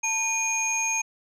sine tone cluster, 899 / 2452 / 6490 Hz, A5 / D#7 / G#8, +37 / -26 / -41 cents, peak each -31 / -26 / -25 dBFS, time 0.03-1.02 s, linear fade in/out 10 ms, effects tanh soft clip ceiling -17 dBFS

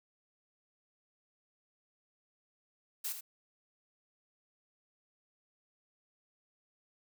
blue noise with echo, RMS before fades -37 dBFS, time 3.04-3.13 s, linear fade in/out 10 ms, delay 80 ms, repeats 1, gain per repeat -8 dB, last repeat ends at 3.21 s, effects none

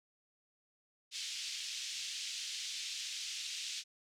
pink band-pass noise, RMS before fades -42 dBFS, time 1.11-3.84 s, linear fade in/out 50 ms, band 2800 to 6900 Hz, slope 24 dB/octave, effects none

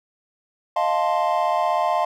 triangle chord, F dominant seventh, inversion third, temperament equal, 622.3 / 698.5 / 880 / 1046.5 Hz, Eb5 / F5 / A5 / C6, 0 / 0 / 0 / 0 cents, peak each -23 / -20 / -23 / -23 dBFS, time 0.76-2.05 s, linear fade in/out 5 ms, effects none

